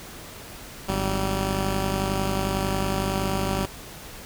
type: tone pair together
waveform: 10% pulse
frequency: 50.93 / 192.3 Hz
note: G#1 / G3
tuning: -33 / -33 cents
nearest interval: octave + major seventh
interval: 2300 cents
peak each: -18 dBFS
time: 0.88-3.66 s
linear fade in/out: 10 ms
effects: pink hiss -41 dBFS RMS until 4.25 s